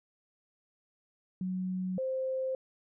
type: tone pair in turn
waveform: sine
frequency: 185 / 523.3 Hz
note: F#3 / C5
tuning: 0 / 0 cents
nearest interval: octave + tritone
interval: 1800 cents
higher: second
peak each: -31 / -30 dBFS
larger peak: second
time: 1.41-1.98 / 1.98-2.55 s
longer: neither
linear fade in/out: 2 ms
effects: none